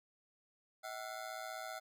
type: ring-modulated tone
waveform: 25% pulse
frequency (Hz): 699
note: F5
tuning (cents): +1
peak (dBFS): -36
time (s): 0.83-1.8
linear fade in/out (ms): 20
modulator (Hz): 57.7
effects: none